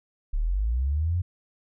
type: linear sweep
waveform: sine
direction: up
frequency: 33 to 91.6 Hz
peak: -22 dBFS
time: 0.33-1.22 s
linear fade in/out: 10 ms
effects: none